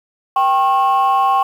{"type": "tone pair together", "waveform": "sine", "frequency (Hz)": [784, 1085.2], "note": ["G5", "C#6"], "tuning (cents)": [0, -37], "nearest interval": "tritone", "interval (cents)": 563, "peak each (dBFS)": -12, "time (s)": [0.36, 1.43], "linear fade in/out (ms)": 5, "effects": ["tanh soft clip ceiling -8 dBFS", "7-bit"]}